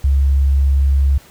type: tone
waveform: sine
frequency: 68.8 Hz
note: C#2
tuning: 12 cents flat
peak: -10 dBFS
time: 0.04-1.18 s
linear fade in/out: 5 ms
effects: pink hiss -45 dBFS RMS until 1.3 s